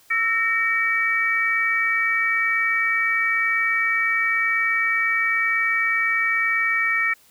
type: tone cluster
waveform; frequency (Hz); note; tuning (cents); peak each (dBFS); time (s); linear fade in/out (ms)
sine; 1323 / 1844 / 2285; E6 / A#6 / D7; +6 / -19 / -48; -27 / -22 / -21; 0.1-7.14; 10
effects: white hiss -55 dBFS RMS until 7.3 s